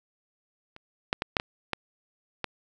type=clicks; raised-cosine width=0.3 ms; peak=-29 / -8 / -12 / -6 / -13 / -11 / -13 dBFS; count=7; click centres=0.764 / 1.129 / 1.221 / 1.368 / 1.399 / 1.733 / 2.443 s; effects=none